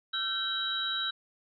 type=tone cluster; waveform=sine; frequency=1354 / 1548 / 3134 / 3877 Hz; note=E6 / G6 / G7 / B7; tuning=+46 / -22 / -1 / -33 cents; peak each=-38 / -36 / -40 / -31 dBFS; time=0.13-1.11 s; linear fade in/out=10 ms; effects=none